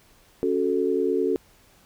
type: chord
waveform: sine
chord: F# minor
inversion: second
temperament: equal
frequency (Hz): 277.2 / 370 / 440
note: C#4 / F#4 / A4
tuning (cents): 0 / 0 / 0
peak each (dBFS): -27 / -24 / -24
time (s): 0.43-1.36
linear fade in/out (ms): 0
effects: pink hiss -57 dBFS RMS until 1.85 s